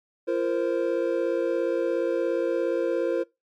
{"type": "chord", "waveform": "triangle", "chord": "F suspended fourth", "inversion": "none", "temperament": "equal with one note detuned", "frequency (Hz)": [342.2, 466.2, 523.3], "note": ["F4", "Bb4", "C5"], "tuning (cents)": [-35, 0, 0], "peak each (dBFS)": -25, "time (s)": [0.27, 3.24], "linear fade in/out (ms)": 20, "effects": ["noise-tail reverb RT60 0.2 s tail -21 dB re dry", "MP3 96 kbps"]}